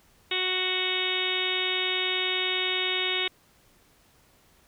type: harmonic tone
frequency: 370 Hz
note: F#4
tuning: in tune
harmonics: 1 / 2 / 3 / 4 / 5 / 6 / 7 / 8 / 9 / 10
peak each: -34 / -41 / -40 / -40 / -38 / -31 / -36 / -32 / -35 / -30 dBFS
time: 0.31-3.28 s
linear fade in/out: 5 ms
effects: pink hiss -61 dBFS RMS until 4.67 s